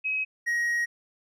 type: tone pair in turn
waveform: sine / triangle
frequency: 2547 / 1889.1 Hz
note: D#7 / A#6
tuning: +40 / +23 cents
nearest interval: perfect fourth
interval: 517 cents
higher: first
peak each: -25 / -22 dBFS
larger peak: second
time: 0.04-0.25 / 0.46-0.86 s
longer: second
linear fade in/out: 20 ms
effects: none